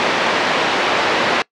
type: band-pass noise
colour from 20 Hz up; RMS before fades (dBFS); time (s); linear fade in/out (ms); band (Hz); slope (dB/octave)
pink; -17; 0-1.42; 0; 370 to 3400; 12
effects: noise-tail reverb RT60 0.1 s tail -23 dB re dry + low-pass 6000 Hz 12 dB/octave